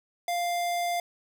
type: tone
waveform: square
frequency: 698 Hz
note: F5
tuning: 1 cent flat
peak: -27 dBFS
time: 0.28-1 s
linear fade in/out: 2 ms
effects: none